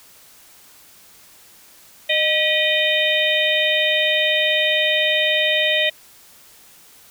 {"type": "harmonic tone with a mistuned harmonic", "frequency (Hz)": 614, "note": "D#5", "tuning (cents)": -23, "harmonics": [1, 3, 4, 5, 6], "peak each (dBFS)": [-22, -22, -22, -22, -22], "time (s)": [2.09, 5.9], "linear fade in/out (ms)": 10, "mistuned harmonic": 3, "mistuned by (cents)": 83, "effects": ["white hiss -48 dBFS RMS until 7.1 s"]}